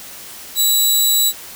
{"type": "tone", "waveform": "15% pulse", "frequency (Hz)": 3921, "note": "B7", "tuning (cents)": -13, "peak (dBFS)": -5, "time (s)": [0.55, 1.33], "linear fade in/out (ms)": 50, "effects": ["white hiss -35 dBFS RMS until 1.55 s"]}